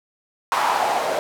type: noise with band-pass filter sweep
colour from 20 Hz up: white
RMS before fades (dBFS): -21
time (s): 0.52-1.19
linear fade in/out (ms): 0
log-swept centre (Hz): 1000 to 610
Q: 4
effects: none